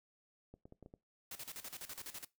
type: clicks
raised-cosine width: 2 ms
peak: -40 dBFS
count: 6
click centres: 0.54 / 0.655 / 0.724 / 0.827 / 0.861 / 0.939 s
type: noise with tremolo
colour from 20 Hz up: white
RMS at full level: -46 dBFS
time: 1.31-2.25 s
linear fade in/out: 5 ms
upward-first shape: square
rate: 12 Hz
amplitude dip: 80%
effects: noise-tail reverb RT60 0.2 s tail -20 dB re dry